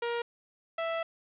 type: tone pair in turn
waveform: sawtooth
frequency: 472 / 660.3 Hz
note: A#4 / E5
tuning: +22 / +3 cents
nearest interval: tritone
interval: 581 cents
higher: second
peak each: -26 dBFS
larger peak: neither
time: 0.02-0.22 / 0.78-1.03 s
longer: second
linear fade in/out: 5 ms
effects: resampled to 8000 Hz + 9-bit